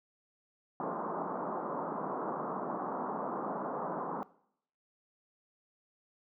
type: band-pass noise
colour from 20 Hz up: white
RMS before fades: -37 dBFS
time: 0.8-4.23 s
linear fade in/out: 0 ms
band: 160 to 1200 Hz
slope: 48 dB/octave
effects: noise-tail reverb RT60 0.7 s tail -20 dB re dry